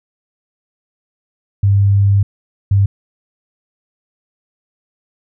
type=tone pair in turn; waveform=sine; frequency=99.7 / 99.17 Hz; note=G2 / G2; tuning=+30 / +21 cents; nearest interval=unison; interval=9 cents; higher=first; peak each=-8 dBFS; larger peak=neither; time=1.63-2.23 / 2.71-2.86 s; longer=first; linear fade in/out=5 ms; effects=none